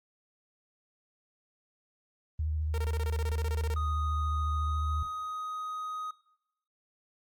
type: tone with vibrato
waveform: sine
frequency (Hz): 77.2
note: D#2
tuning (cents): -13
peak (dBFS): -28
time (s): 2.39-5.03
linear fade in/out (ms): 5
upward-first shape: square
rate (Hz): 14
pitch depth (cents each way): 27
type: tone bursts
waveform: sawtooth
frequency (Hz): 459.8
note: A#4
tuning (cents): -24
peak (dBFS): -32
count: 16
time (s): 2.74-3.74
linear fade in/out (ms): 0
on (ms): 40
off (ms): 24
type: tone with pitch glide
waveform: triangle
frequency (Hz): 1243 to 1252.4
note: D#6 to D#6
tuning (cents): -2 to +11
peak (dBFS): -32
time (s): 3.76-6.11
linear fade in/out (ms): 5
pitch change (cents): +13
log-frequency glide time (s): 4.6-4.84
effects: noise-tail reverb RT60 0.8 s tail -20 dB re dry + Opus 32 kbps